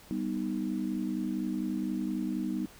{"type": "chord", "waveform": "sine", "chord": "G augmented", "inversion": "none", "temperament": "equal", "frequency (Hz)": [196, 246.9, 311.1], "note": ["G3", "B3", "D#4"], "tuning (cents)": [0, 0, 0], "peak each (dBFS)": -34, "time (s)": [0.11, 2.66], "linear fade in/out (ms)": 0, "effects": ["pink hiss -54 dBFS RMS until 2.79 s"]}